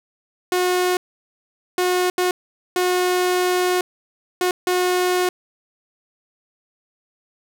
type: tone bursts at uneven times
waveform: sawtooth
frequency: 362.3 Hz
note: F#4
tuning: 36 cents flat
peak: -13 dBFS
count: 6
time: 0.52-0.97 / 1.78-2.1 / 2.18-2.31 / 2.76-3.81 / 4.41-4.51 / 4.67-5.29 s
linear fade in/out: 2 ms
effects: none